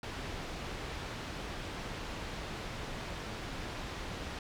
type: low-pass noise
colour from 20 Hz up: pink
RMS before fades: -41 dBFS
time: 0.03-4.39 s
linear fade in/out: 2 ms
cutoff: 4400 Hz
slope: 12 dB/octave
effects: none